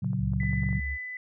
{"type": "chord", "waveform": "sine", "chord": "F# major", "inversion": "first", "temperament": "just", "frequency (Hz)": [115.62, 138.75, 185], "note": ["A#2", "C#3", "F#3"], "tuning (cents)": [-14, 2, 0], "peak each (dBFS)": -30, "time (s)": [0.02, 0.8], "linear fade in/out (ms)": 10}
{"type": "clicks", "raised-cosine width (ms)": 1, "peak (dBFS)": -35, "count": 8, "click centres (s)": [0.045, 0.132, 0.335, 0.433, 0.532, 0.634, 0.689, 0.729]}
{"type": "tone with pitch glide", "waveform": "sine", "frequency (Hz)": [69.3, 69.86], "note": ["C#2", "C#2"], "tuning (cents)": [0, 14], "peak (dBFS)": -30, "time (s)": [0.18, 0.98], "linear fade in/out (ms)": 50, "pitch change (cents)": 14, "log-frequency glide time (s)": [0.67, 0.8]}
{"type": "tone with tremolo", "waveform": "sine", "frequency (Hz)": 2000, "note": "B6", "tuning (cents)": 21, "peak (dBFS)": -32, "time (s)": [0.4, 1.17], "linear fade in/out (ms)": 2, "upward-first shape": "sine", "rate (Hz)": 2.5, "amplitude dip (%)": 25}
{"effects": []}